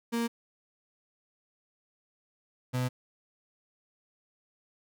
35% pulse tone pair in turn, 233.1 / 126.29 Hz, A#3 / B2, 0 / +39 cents, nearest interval major seventh, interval 1061 cents, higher first, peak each -26 dBFS, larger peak neither, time 0.12-0.28 / 2.73-2.89 s, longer neither, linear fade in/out 20 ms, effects none

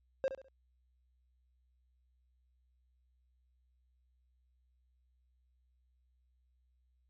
triangle tone with echo, 533 Hz, C5, 32 cents sharp, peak -27 dBFS, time 0.24-0.28 s, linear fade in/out 0 ms, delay 68 ms, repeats 3, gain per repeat -10 dB, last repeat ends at 0.484 s, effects added 62 Hz sine -70 dBFS peak until 7.09 s + resampled to 16000 Hz

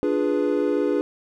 triangle chord, D diminished seventh, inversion none, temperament equal, 293.7 / 349.2 / 415.3 / 493.9 Hz, D4 / F4 / Ab4 / Cb5, 0 / 0 / 0 / 0 cents, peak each -22 / -25 / -22 / -24 dBFS, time 0.03-1.01 s, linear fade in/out 0 ms, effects none

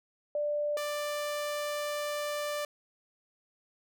sine / sawtooth tone pair in turn, 590 / 590 Hz, D5 / D5, +8 / +8 cents, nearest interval unison, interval 0 cents, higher neither, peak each -28 dBFS, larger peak neither, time 0.35-0.77 / 0.77-2.65 s, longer second, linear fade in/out 2 ms, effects none

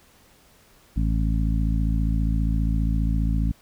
harmonic tone, 54.9 Hz, A1, 3 cents flat, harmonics 1 / 2 / 3 / 4 / 5, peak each -21 / -28 / -28 / -31 / -33 dBFS, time 0.96-3.52 s, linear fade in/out 10 ms, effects pink hiss -56 dBFS RMS until 3.61 s

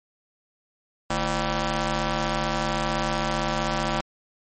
10% pulse ring-modulated tone, 186.6 Hz, F#3, 15 cents sharp, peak -12 dBFS, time 1.1-4.01 s, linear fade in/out 5 ms, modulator 411 Hz, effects MP3 32 kbps

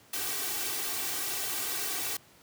white noise with comb filter, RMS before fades -33 dBFS, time 0.13-2.17 s, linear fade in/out 5 ms, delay 2.6 ms, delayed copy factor +0.95, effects pink hiss -58 dBFS RMS until 2.42 s + high-pass 100 Hz 12 dB/octave

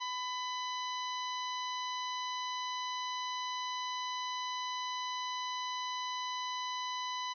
harmonic tone, 1000 Hz, B5, 21 cents sharp, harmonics 1 / 2 / 3 / 4 / 5 / 6, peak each -37 / -45 / -44 / -44 / -53 / -50 dBFS, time 0-7.34 s, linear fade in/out 20 ms, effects none

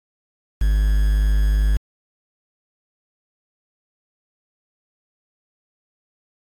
triangle tone with quantisation, 51.3 Hz, G#1, 21 cents flat, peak -12 dBFS, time 0.61-1.77 s, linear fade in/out 5 ms, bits 6, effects AAC 64 kbps

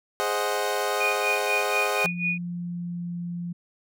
25% pulse chord, Ab dominant seventh, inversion none, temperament equal, 415.3 / 523.3 / 622.3 / 740 Hz, Ab4 / C5 / Eb5 / Gb5, 0 / 0 / 0 / 0 cents, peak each -25 / -26 / -27 / -27 dBFS, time 0.2-2.06 s, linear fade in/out 0 ms
sine tone with tremolo, 2461 Hz, D#7, 20 cents flat, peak -22 dBFS, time 1-2.38 s, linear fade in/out 5 ms, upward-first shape sine, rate 4.1 Hz, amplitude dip 90%
sine tone with pitch glide, 174.61 to 173.5 Hz, F3 to F3, 0 to -11 cents, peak -29 dBFS, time 2.04-3.53 s, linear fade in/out 10 ms, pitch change -11 cents, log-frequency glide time 2.44-3.16 s
effects none

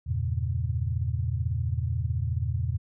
sine chord, E diminished seventh, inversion none, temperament equal, 82.41 / 98 / 116.54 / 138.59 Hz, E2 / G2 / Bb2 / Db3, 0 / 0 / 0 / 0 cents, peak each -29 / -33 / -29 / -35 dBFS, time 0.06-2.78 s, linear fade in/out 20 ms, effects none

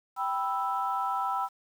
sine chord, E minor, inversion first, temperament equal, 784 / 987.8 / 1318.5 Hz, G5 / B5 / E6, 0 / 0 / 0 cents, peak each -31 dBFS, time 0.16-1.49 s, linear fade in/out 50 ms, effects tanh soft clip ceiling -18 dBFS + 9-bit

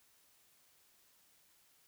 silence, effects white hiss -69 dBFS RMS until 1.87 s

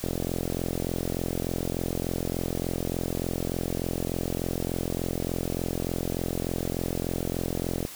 click train, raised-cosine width 2 ms, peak -15 dBFS, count 340, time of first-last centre 0.04-7.851 s, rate 43.4 Hz, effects white hiss -42 dBFS RMS until 7.95 s

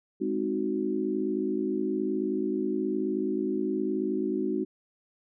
sine chord, Ab dominant seventh, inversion none, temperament equal, 207.7 / 261.6 / 311.1 / 370 Hz, Ab3 / C4 / Eb4 / Gb4, 0 / 0 / 0 / 0 cents, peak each -33 / -33 / -31 / -30 dBFS, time 0.2-4.65 s, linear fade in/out 20 ms, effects none

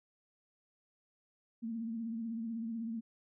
sine tone with vibrato, 227.5 Hz, A#3, 42 cents flat, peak -36 dBFS, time 1.62-3.01 s, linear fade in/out 20 ms, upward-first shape triangle, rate 16 Hz, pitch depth 66 cents each way, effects none

